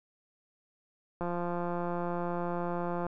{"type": "click train", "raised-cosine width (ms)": 1, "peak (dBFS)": -21, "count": 324, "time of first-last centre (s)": [1.21, 3.066], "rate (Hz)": 174, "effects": []}